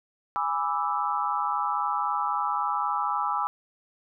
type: chord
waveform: sine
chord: E dominant seventh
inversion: first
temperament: equal with one note detuned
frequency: 826.8 / 987.8 / 1174.7 / 1318.5 Hz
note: G#5 / B5 / D6 / E6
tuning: -8 / 0 / 0 / 0 cents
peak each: -30 dBFS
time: 0.36-3.47 s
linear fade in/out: 0 ms
effects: none